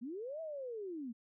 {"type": "linear two-way sweep", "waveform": "sine", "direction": "up then down", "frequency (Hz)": [218, 659.3, 218], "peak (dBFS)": -40, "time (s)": [0.01, 1.13], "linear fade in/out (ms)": 20, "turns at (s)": 0.41, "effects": []}